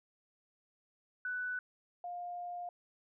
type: tone pair in turn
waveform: sine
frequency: 1491 / 706.3 Hz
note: F#6 / F5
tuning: +13 / +19 cents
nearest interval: octave + minor second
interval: 1294 cents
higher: first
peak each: -35 / -39 dBFS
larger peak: first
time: 1.25-1.59 / 2.04-2.69 s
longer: second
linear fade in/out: 2 ms
effects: none